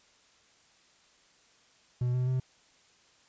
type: tone with pitch steps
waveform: triangle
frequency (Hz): 123.47 / 126.14 / 128.86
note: B2 / B2 / C3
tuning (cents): 0 / +37 / -26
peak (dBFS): -24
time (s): 2.01-2.4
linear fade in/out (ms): 5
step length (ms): 130
effects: white hiss -63 dBFS RMS until 3.28 s + resampled to 16000 Hz